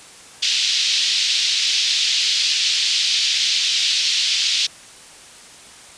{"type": "band-pass noise", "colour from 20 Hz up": "pink", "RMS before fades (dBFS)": -19, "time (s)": [0.42, 4.67], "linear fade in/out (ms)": 10, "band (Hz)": [3100, 5200], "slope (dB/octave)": 24, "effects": ["white hiss -42 dBFS RMS until 5.97 s", "resampled to 22050 Hz"]}